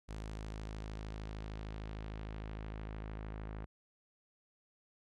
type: tone with low-pass filter sweep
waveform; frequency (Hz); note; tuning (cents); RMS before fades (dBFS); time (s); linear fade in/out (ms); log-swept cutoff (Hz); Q
sawtooth; 53.2; G#1; +42; -44; 0.08-3.66; 20; 8200 to 1800; 0.96
effects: none